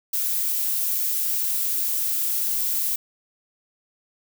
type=noise; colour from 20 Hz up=violet; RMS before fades=-24 dBFS; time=0.13-2.96 s; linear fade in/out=5 ms; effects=none